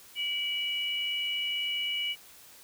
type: tone pair together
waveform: sine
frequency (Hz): 2300 / 2929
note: D7 / F#7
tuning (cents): -37 / -18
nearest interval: major third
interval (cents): 419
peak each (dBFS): -34 / -30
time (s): 0.15-2.16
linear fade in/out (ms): 50
effects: white hiss -53 dBFS RMS until 2.63 s